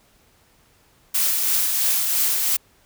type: noise with tremolo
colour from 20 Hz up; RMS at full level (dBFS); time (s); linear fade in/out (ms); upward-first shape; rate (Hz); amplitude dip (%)
blue; -19; 1.14-2.57; 10; triangle; 3; 35
effects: pink hiss -58 dBFS RMS until 2.85 s